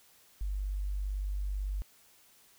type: tone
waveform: sine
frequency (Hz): 49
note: G1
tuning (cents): 0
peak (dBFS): -31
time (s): 0.41-1.82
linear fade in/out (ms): 0
effects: white hiss -62 dBFS RMS until 2.58 s